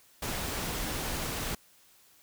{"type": "noise", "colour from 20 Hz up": "pink", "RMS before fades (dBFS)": -34, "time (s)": [0.22, 1.55], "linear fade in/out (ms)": 5, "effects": ["white hiss -61 dBFS RMS until 2.22 s"]}